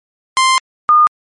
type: tone pair in turn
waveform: sawtooth / sine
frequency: 1046.5 / 1218.7 Hz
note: C6 / D#6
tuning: 0 / -36 cents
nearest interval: minor third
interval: 264 cents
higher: second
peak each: -5 dBFS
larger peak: neither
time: 0.37-0.58 / 0.89-1.07 s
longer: first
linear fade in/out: 0 ms
effects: MP3 48 kbps